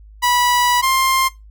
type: tone pair in turn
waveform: sawtooth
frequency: 979 / 1056.2 Hz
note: B5 / C6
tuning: -15 / +16 cents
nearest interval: minor second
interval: 131 cents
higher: second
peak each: -10 dBFS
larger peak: neither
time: 0.22-0.82 / 0.82-1.29 s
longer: first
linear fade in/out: 20 ms
effects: noise-tail reverb RT60 0.2 s tail -19 dB re dry + added 52 Hz sine -39 dBFS peak until 1.5 s